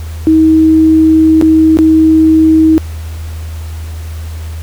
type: tone with dropouts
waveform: sine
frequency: 317.4 Hz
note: D#4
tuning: 35 cents sharp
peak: -3 dBFS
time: 0.27-2.78 s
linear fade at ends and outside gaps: 0 ms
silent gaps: 1.413-1.423 / 1.771-1.788 s
effects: added 80 Hz sine -19 dBFS peak until 4.62 s + pink hiss -35 dBFS RMS until 4.62 s